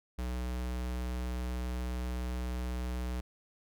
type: tone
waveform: square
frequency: 61.74 Hz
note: B1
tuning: in tune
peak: -34 dBFS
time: 0.18-3.21 s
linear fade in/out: 10 ms
effects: none